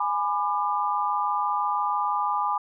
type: chord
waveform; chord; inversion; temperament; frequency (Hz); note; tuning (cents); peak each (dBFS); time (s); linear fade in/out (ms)
sine; G# diminished; none; just; 830.6 / 996.7 / 1196.1; G#5 / B5 / D6; 0 / +16 / +31; -27; 0-2.58; 5
effects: none